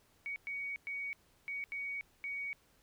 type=tone bursts at uneven times; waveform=sine; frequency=2245 Hz; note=C#7; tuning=21 cents sharp; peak=-37 dBFS; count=6; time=0.26-0.36 / 0.47-0.76 / 0.87-1.13 / 1.48-1.64 / 1.72-2.01 / 2.24-2.53 s; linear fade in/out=0 ms; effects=pink hiss -69 dBFS RMS until 2.82 s